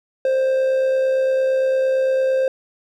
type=tone with amplitude modulation; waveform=triangle; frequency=526 Hz; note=C5; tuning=9 cents sharp; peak=-12 dBFS; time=0.25-2.48 s; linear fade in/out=2 ms; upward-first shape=sine; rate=68.8 Hz; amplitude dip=30%; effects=none